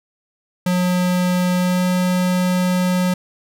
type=tone with pitch glide; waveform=square; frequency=180.4 to 181.65 Hz; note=F#3 to F#3; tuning=-44 to -32 cents; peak=-16 dBFS; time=0.66-3.14 s; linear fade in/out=5 ms; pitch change=+12 cents; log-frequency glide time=1.56-1.85 s; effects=none